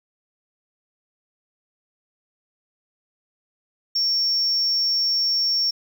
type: tone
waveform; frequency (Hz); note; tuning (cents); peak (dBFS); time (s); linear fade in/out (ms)
sine; 5480; F8; -34; -17; 3.95-5.71; 10
effects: tanh soft clip ceiling -15 dBFS + 8-bit